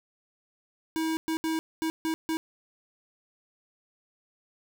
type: tone bursts at uneven times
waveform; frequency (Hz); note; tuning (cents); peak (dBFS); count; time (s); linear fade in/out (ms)
square; 321.1; E4; -45; -27; 6; 0.96-1.17 / 1.28-1.37 / 1.44-1.59 / 1.82-1.9 / 2.05-2.14 / 2.29-2.37; 0
effects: none